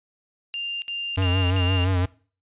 sine tone bursts, 2794 Hz, F7, in tune, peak -27 dBFS, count 4, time 0.54-1.843 s, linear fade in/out 0 ms, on 280 ms, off 61 ms
square tone with vibrato, 92 Hz, F#2, 9 cents flat, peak -20 dBFS, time 1.17-2.06 s, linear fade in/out 10 ms, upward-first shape sine, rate 5.8 Hz, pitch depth 62 cents each way
effects noise-tail reverb RT60 0.4 s tail -21 dB re dry + resampled to 8000 Hz

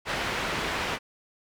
white low-pass noise, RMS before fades -30 dBFS, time 0.05-0.99 s, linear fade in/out 50 ms, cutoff 2300 Hz, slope 12 dB/octave, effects none

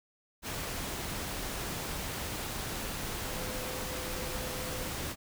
sine tone in noise, 509 Hz, C5, 48 cents flat, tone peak -43 dBFS, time 3.24-4.92 s, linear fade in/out 50 ms, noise pink, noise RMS -37 dBFS, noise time 0.42-5.16 s, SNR -9 dB, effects none

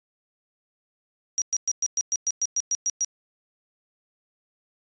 sine tone bursts, 5750 Hz, F8, 50 cents sharp, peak -21 dBFS, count 12, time 1.38-3.046 s, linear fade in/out 0 ms, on 38 ms, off 110 ms, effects resampled to 16000 Hz

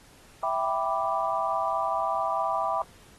sine chord, E minor seventh, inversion none, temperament equal, 659.3 / 784 / 987.8 / 1174.7 Hz, E5 / G5 / B5 / D6, 0 / 0 / 0 / 0 cents, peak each -30 dBFS, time 0.43-2.82 s, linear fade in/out 2 ms, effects pink hiss -55 dBFS RMS until 3.18 s + AAC 32 kbps

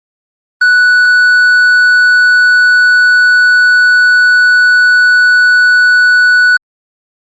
sine tone with tanh clipping, 1480 Hz, F#6, in tune, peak -5 dBFS, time 0.61-6.57 s, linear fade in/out 5 ms, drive 5 dB, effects Opus 24 kbps

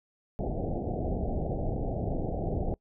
pink low-pass noise, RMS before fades -31 dBFS, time 0.39-2.74 s, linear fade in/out 0 ms, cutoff 780 Hz, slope 96 dB/octave, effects noise-tail reverb RT60 0.1 s tail -24 dB re dry

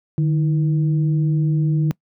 sine tone with frequency modulation, 152.5 Hz, D#3, 34 cents flat, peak -14 dBFS, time 0.18-1.91 s, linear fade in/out 0 ms, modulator 172 Hz, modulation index 0.46, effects noise-tail reverb RT60 0.1 s tail -23 dB re dry + high-pass 100 Hz 12 dB/octave

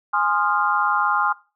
sine chord, F minor seventh, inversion first, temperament equal with one note detuned, 830.6 / 1046.5 / 1230.9 / 1396.9 Hz, Ab5 / C6 / Eb6 / F6, 0 / 0 / -19 / 0 cents, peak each -23 dBFS, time 0.13-1.33 s, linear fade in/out 10 ms, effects noise-tail reverb RT60 0.3 s tail -19 dB re dry

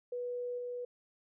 sine tone with level steps, 489.7 Hz, B4, 15 cents flat, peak -35 / -37 dBFS, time 0.12-0.85 s, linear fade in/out 5 ms, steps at 0.58 s, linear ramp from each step 5 ms, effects none

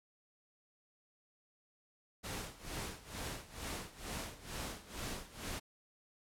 pink noise with tremolo, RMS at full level -41 dBFS, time 2.23-5.6 s, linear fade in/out 20 ms, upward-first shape sine, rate 2.2 Hz, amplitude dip 85%, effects low-pass 12000 Hz 12 dB/octave

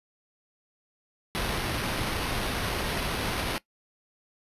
pink noise with sample-and-hold, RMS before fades -30 dBFS, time 1.35-3.58 s, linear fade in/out 0 ms, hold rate 7350 Hz, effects noise-tail reverb RT60 0.1 s tail -19 dB re dry + resampled to 32000 Hz

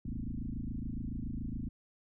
sine tone with frequency modulation, 100 Hz, G2, 35 cents sharp, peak -35 dBFS, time 0.05-1.69 s, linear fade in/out 5 ms, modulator 27.1 Hz, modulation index 6.2, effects none

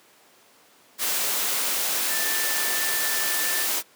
sine tone in noise, 1769 Hz, A6, 9 cents sharp, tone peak -30 dBFS, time 2.07-3.67 s, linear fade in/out 50 ms, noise white, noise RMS -25 dBFS, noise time 0.98-3.83 s, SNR -8 dB, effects pink hiss -55 dBFS RMS until 3.95 s + high-pass 300 Hz 12 dB/octave

